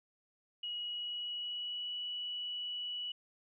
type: tone with pitch glide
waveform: sine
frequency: 2904 to 2945 Hz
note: F#7 to F#7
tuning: -33 to -9 cents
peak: -37 dBFS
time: 0.63-3.12 s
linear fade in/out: 5 ms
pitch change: +24 cents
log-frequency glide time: 0.75-1.95 s
effects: none